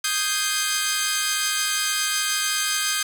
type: chord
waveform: 10% pulse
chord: Ab major seventh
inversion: second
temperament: equal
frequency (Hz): 1244.5 / 1568 / 1661.2 / 2093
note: Eb6 / G6 / Ab6 / C7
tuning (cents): 0 / 0 / 0 / 0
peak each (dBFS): -19 / -16 / -22 / -20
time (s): 0.04-3.03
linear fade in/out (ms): 5
effects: none